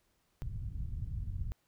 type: low-pass noise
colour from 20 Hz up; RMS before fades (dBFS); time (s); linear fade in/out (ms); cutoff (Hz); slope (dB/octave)
white; -38; 0.42-1.52; 0; 110; 24
effects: pink hiss -75 dBFS RMS until 1.67 s